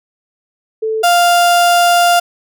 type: tone pair in turn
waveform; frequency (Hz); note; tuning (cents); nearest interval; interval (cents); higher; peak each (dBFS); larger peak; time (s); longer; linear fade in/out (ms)
sine / 35% pulse; 439.9 / 698.3; A4 / F5; 0 / 0; minor sixth; 800; second; -14 / -6; second; 0.82-1.03 / 1.03-2.2; second; 10
effects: none